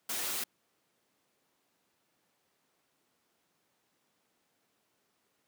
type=noise with comb filter; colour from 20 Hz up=white; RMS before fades=-35 dBFS; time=0.09-0.44 s; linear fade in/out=5 ms; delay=8.3 ms; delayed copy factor=+0.7; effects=pink hiss -75 dBFS RMS until 5.47 s + high-pass 200 Hz 12 dB/octave